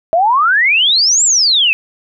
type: exponential two-way sweep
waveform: sine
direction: up then down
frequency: 636 to 7750 to 2502 Hz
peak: -8 dBFS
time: 0.13-1.73 s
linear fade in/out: 0 ms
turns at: 1.24 s
effects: none